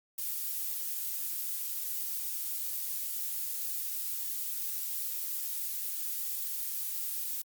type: noise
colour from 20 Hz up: violet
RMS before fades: -35 dBFS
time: 0.18-7.42 s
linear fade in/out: 5 ms
effects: Opus 48 kbps